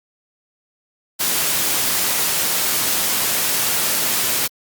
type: noise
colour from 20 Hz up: white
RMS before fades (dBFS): -19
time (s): 1.19-4.48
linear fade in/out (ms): 20
effects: high-pass 100 Hz 12 dB/octave + Opus 48 kbps